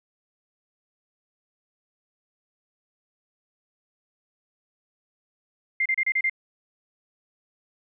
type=tone bursts; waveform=sine; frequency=2098 Hz; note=C7; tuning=4 cents sharp; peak=-20 dBFS; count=6; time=5.8-6.297 s; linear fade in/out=5 ms; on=57 ms; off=31 ms; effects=none